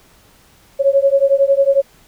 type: beating tone pair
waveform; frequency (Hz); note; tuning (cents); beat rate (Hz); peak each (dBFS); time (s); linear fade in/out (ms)
sine; 546 / 557; C#5 / C#5; -26 / +8; 11; -13; 0.79-1.82; 20
effects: pink hiss -50 dBFS RMS until 2.07 s